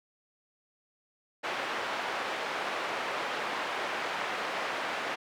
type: band-pass noise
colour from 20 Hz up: pink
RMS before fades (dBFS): -34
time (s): 1.43-5.16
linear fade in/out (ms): 20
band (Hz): 580 to 2500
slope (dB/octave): 12
effects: none